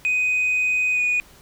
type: tone with pitch glide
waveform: sine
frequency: 2500 to 2466 Hz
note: D#7 to D#7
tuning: +8 to -16 cents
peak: -16 dBFS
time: 0.05-1.2 s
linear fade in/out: 0 ms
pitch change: -24 cents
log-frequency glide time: 0.93-1 s
effects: tanh soft clip ceiling -16 dBFS + pink hiss -50 dBFS RMS until 1.41 s